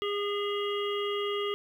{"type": "harmonic tone", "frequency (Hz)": 408.2, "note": "G#4", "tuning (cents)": -30, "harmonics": [1, 3, 5, 7, 8], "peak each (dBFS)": [-30, -36, -41, -38, -40], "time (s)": [0.02, 1.54], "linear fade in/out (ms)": 0, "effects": ["10-bit"]}